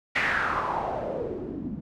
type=noise with low-pass filter sweep; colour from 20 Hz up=white; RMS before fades=-29 dBFS; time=0.15-1.81 s; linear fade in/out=10 ms; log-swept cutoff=2200 to 200 Hz; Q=4.2; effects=none